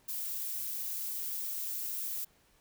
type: noise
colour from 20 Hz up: violet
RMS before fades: -37 dBFS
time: 0.08-2.25 s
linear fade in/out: 10 ms
effects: pink hiss -67 dBFS RMS until 2.6 s